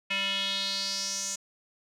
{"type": "tone with band-pass filter sweep", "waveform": "square", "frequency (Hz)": 196, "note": "G3", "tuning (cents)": 0, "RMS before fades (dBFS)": -31, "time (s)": [0.1, 1.36], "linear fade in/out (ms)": 10, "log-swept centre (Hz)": [2600, 6900], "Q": 4.6, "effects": []}